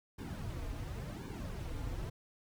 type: noise with flanger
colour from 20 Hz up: brown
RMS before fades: -41 dBFS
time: 0.18-2.1 s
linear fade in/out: 10 ms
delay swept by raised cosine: 1.5 to 5.4 ms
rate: 0.92 Hz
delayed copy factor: -0.9
effects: none